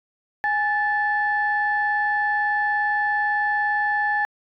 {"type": "tone pair together", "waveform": "sine", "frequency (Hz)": [830.6, 1748.3], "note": ["G#5", "A6"], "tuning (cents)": [0, -12], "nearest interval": "octave + minor second", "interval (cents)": 1288, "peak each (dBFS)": [-22, -21], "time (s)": [0.44, 4.25], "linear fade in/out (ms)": 0, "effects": ["tanh soft clip ceiling -11 dBFS"]}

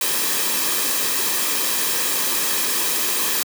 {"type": "noise with comb filter", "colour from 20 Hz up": "white", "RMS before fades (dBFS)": -21, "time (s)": [0.01, 3.43], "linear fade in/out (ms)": 2, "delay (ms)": 1.4, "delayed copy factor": -0.5, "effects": ["high-pass 200 Hz 12 dB/octave"]}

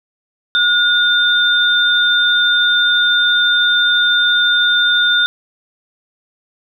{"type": "tone pair together", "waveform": "sine", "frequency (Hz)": [1442, 3597], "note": ["F#6", "A7"], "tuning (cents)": [-45, 37], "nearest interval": "octave + major third", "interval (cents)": 1582, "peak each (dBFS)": -13, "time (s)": [0.55, 5.26], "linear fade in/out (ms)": 0, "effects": []}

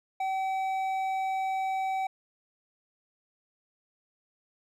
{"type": "tone with hard clipping", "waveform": "triangle", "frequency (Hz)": 765, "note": "G5", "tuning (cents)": -42, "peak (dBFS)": -29, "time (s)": [0.2, 2.07], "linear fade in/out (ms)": 5, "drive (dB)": 10, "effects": []}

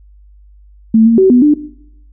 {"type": "tone with pitch steps", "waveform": "sine", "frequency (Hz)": [222.6, 228.7, 380.2, 246.7, 297.2], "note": ["A3", "A#3", "F#4", "B3", "D4"], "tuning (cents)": [20, -33, 47, -2, 21], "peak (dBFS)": -4, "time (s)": [0.94, 1.54], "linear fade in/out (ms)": 5, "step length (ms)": 120, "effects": ["noise-tail reverb RT60 0.8 s tail -19 dB re dry", "added 50 Hz sine -39 dBFS peak until 2.12 s"]}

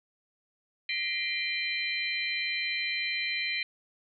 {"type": "tone cluster", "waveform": "sine", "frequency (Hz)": [1896, 2058, 2381, 3101, 4053], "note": ["A#6", "C7", "D7", "G7", "B7"], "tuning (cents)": [29, -29, 23, -19, 44], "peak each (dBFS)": [-40, -36, -32, -38, -35], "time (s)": [0.89, 3.63], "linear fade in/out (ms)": 2, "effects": []}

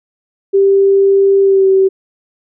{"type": "tone with pitch glide", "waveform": "sine", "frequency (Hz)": [392.9, 383.7], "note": ["G4", "G4"], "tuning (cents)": [4, -37], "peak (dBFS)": -6, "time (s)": [0.53, 1.89], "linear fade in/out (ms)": 20, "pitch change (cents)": -41, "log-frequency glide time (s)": [1.42, 1.67], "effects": []}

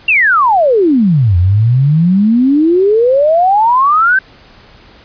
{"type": "exponential two-way sweep", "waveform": "sine", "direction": "down then up", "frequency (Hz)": [2804, 85.2, 1582], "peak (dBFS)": -6, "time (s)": [0.08, 4.19], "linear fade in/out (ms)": 5, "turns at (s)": 1.37, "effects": ["pink hiss -41 dBFS RMS until 5.04 s", "resampled to 11025 Hz"]}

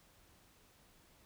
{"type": "silence", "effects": ["pink hiss -66 dBFS RMS until 1.25 s"]}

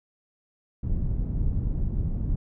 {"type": "low-pass noise", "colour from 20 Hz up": "pink", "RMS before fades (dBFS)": -26, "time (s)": [0.83, 2.36], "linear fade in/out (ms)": 5, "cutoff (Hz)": 140, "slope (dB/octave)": 12, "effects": []}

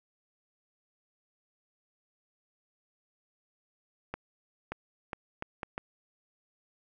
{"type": "accelerating click train", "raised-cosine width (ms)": 0.5, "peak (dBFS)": -20, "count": 6, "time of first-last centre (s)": [4.14, 5.779], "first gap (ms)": 580, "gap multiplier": 0.71, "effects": []}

